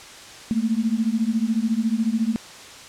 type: beating tone pair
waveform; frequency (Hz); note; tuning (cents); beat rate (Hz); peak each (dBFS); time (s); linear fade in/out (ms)
sine; 217.4 / 231.4; A3 / A#3; -21 / -13; 14; -22; 0.51-2.36; 0
effects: white hiss -41 dBFS RMS until 2.88 s + low-pass 7000 Hz 12 dB/octave

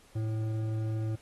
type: tone with hard clipping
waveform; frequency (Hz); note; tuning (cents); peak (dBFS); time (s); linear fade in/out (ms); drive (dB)
sine; 110; A2; 0; -31; 0.15-1.16; 10; 9
effects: pink hiss -60 dBFS RMS until 1.21 s + AAC 32 kbps

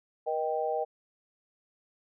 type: chord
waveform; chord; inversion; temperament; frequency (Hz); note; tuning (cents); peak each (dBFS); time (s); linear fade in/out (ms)
sine; Eb major; second; equal with one note detuned; 477.3 / 622.3 / 784; Bb4 / Eb5 / G5; +41 / 0 / 0; -32; 0.26-0.85; 20
effects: none

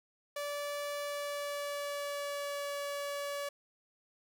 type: tone with pitch glide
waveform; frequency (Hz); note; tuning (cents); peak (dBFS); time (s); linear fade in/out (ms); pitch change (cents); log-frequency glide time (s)
sawtooth; 579 to 570.4; D5 to C#5; -25 to +49; -32; 0.36-3.49; 5; -26; 0.91-2.76
effects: 12-bit

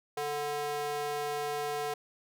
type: tone with high-pass filter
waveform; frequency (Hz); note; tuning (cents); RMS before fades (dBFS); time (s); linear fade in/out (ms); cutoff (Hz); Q
square; 146.83; D3; 0; -34; 0.17-1.94; 5; 560; 2.9
effects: none

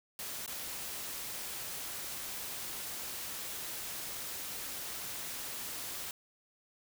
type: noise with dropouts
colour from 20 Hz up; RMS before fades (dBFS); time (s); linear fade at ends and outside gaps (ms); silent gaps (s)
white; -41; 0.19-6.11; 1; 0.462-0.477
effects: none

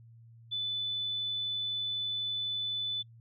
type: tone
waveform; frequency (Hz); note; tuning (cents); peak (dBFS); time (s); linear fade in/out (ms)
sine; 3496; A7; -12; -31; 0.51-3.03; 20
effects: noise-tail reverb RT60 0.1 s tail -26 dB re dry + added 115 Hz sine -52 dBFS peak until 3.2 s

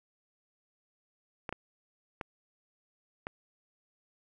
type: clicks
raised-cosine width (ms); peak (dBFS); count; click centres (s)
0.5; -21; 4; 1.492 / 1.526 / 2.212 / 3.269
effects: none

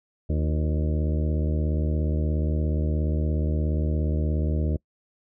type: harmonic tone with a mistuned harmonic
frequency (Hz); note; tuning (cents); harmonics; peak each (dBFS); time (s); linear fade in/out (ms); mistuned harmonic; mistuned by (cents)
77; D#2; -17; 1 / 2 / 3 / 4 / 5 / 6 / 7 / 8; -23 / -29 / -33 / -35 / -37 / -39 / -40 / -41; 0.29-4.77; 10; 5; -71
effects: noise-tail reverb RT60 0.1 s tail -25 dB re dry

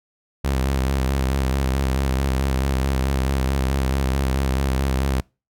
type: tone with vibrato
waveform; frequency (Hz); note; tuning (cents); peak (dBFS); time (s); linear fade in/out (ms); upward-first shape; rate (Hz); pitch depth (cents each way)
sawtooth; 66.7; C2; +34; -15; 0.44-5.21; 10; square; 4.6; 40
effects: noise-tail reverb RT60 0.3 s tail -26 dB re dry

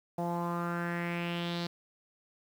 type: tone with low-pass filter sweep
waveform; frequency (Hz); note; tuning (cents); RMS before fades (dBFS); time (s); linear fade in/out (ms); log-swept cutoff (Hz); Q
sawtooth; 172.1; F3; -25; -34; 0.18-1.67; 5; 740 to 4400; 4.1
effects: 9-bit

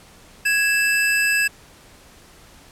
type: tone pair together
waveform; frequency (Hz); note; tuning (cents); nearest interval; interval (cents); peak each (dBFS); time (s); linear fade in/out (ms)
square; 1661.2 / 2640; G#6 / E7; 0 / +2; minor sixth; 802; -20; 0.45-1.48; 10
effects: pink hiss -48 dBFS RMS until 2.71 s + low-pass 12000 Hz 12 dB/octave

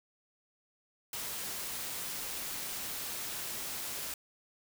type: noise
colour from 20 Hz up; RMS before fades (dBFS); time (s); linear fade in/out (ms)
white; -39; 1.13-4.14; 2
effects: none

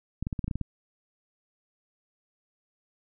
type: clicks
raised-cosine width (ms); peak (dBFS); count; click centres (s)
5; -18; 9; 0.226 / 0.269 / 0.328 / 0.392 / 0.443 / 0.48 / 0.512 / 0.556 / 0.613
effects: none

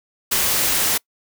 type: noise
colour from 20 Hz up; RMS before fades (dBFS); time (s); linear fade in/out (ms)
white; -19; 0.31-0.98; 10
effects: noise-tail reverb RT60 0.1 s tail -25 dB re dry

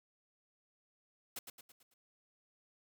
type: noise with echo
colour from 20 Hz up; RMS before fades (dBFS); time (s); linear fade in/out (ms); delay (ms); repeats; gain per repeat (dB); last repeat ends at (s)
white; -43; 1.36-1.39; 5; 110; 5; -6; 1.94
effects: none

